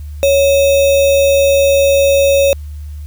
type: tone with sample-and-hold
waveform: sine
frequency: 555 Hz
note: C#5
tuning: 2 cents sharp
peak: -7 dBFS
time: 0.23-2.53 s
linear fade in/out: 0 ms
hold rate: 3150 Hz
effects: added 74 Hz sine -24 dBFS peak until 3.06 s + white hiss -50 dBFS RMS until 3.06 s